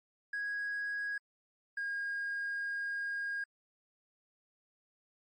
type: tone pair in turn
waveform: triangle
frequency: 1653 / 1626.5 Hz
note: G#6 / G#6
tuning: -9 / -37 cents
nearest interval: unison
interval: 28 cents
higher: first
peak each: -31 / -31 dBFS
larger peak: neither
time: 0.33-1.18 / 1.77-3.44 s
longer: second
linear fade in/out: 5 ms
effects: tanh soft clip ceiling -30 dBFS + MP3 32 kbps